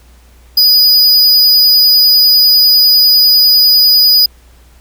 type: tone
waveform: square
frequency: 4945 Hz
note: D#8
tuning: 12 cents flat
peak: -5 dBFS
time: 0.57-4.26 s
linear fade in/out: 5 ms
effects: added 60 Hz sine -40 dBFS peak until 4.8 s + pink hiss -48 dBFS RMS until 4.8 s